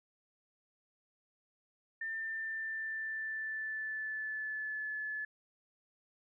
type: tone with pitch glide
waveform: sine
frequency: 1795 to 1723.9 Hz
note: A6 to A6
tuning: +34 to -36 cents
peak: -36 dBFS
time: 2.01-5.25 s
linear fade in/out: 5 ms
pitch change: -70 cents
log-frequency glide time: 2.11-4.93 s
effects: none